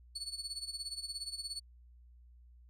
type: tone with tremolo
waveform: 35% pulse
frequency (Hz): 4433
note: C#8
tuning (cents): -1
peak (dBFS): -35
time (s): 0.15-1.6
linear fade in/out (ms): 10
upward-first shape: sine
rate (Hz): 17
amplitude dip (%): 80
effects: added 60 Hz sine -56 dBFS peak until 2.69 s + resampled to 32000 Hz